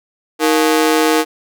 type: ring-modulated tone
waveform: sawtooth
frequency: 392 Hz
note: G4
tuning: in tune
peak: -4 dBFS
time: 0.39-1.25 s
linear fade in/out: 50 ms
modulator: 76.6 Hz
effects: none